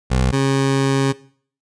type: tone pair in turn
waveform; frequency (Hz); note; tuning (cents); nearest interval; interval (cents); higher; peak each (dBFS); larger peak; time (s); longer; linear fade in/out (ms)
20% pulse; 64 / 136.08; C2 / C#3; -38 / -32; octave + minor second; 1306; second; -10; neither; 0.1-0.32 / 0.32-1.13; second; 20
effects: noise-tail reverb RT60 0.5 s tail -19 dB re dry + resampled to 22050 Hz